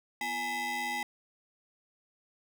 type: ring-modulated tone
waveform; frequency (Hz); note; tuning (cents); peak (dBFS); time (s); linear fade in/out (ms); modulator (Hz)
40% pulse; 587.3; D5; 0; -28; 0.21-1.03; 2; 1420
effects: none